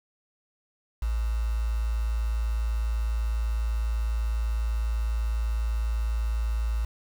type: tone with quantisation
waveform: sine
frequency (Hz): 56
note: A1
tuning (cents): +31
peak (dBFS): -24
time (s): 1.02-6.85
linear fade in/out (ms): 5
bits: 7
effects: none